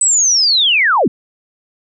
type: linear sweep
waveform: sine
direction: down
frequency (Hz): 8130 to 155.6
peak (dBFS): -9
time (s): 0.01-1.08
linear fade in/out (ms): 5
effects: none